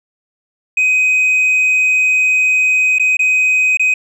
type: tone with dropouts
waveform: sine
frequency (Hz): 2514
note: D#7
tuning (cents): +17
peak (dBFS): -7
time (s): 0.77-3.94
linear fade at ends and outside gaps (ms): 5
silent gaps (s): 2.985-2.996 / 3.17-3.192 / 3.772-3.795
effects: tanh soft clip ceiling -9 dBFS